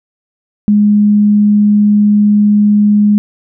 sine tone, 207.7 Hz, G#3, in tune, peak -5 dBFS, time 0.68-3.18 s, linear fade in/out 0 ms, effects none

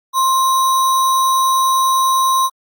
sine tone with sample-and-hold, 1055 Hz, C6, 14 cents sharp, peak -11 dBFS, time 0.13-2.5 s, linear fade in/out 50 ms, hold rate 4900 Hz, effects Opus 48 kbps

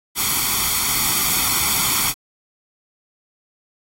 white noise with comb filter, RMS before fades -19 dBFS, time 0.15-2.14 s, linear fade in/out 50 ms, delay 0.89 ms, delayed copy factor +0.75, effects AAC 48 kbps

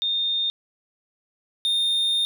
sine / triangle tone pair in turn, 3649 / 3649 Hz, A#7 / A#7, -38 / -38 cents, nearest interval unison, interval 0 cents, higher neither, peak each -21 / -18 dBFS, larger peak second, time 0.02-0.5 / 1.65-2.25 s, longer second, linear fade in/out 0 ms, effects none

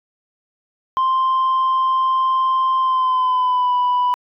sine tone with pitch glide, 1046.5 to 988.9 Hz, C6 to B5, 0 to +2 cents, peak -12 dBFS, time 0.97-4.14 s, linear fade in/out 0 ms, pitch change -98 cents, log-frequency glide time 2.8-3.73 s, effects tanh soft clip ceiling -13 dBFS

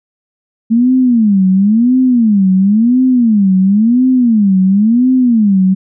sine tone with vibrato, 220 Hz, A3, in tune, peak -6 dBFS, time 0.7-5.75 s, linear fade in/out 20 ms, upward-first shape sine, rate 0.96 Hz, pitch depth 280 cents each way, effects none

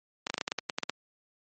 clicks, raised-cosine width 0.2 ms, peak -12 dBFS, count 12, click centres 0.269 / 0.3 / 0.342 / 0.38 / 0.412 / 0.479 / 0.519 / 0.587 / 0.698 / 0.785 / 0.833 / 0.896 s, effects high-pass 200 Hz 12 dB/octave + MP3 32 kbps

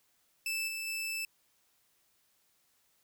sawtooth tone with level steps, 2637 Hz, E7, in tune, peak -29 / -33 / -31 dBFS, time 0.46-1.25 s, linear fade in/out 2 ms, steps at 0.67 / 0.86 s, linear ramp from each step 20 ms, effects white hiss -72 dBFS RMS until 3.03 s

